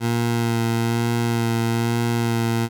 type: tone with vibrato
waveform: 20% pulse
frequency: 116.54 Hz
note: A#2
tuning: in tune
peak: -14 dBFS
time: 0-2.69 s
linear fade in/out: 50 ms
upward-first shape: sine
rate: 1.1 Hz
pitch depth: 18 cents each way
effects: none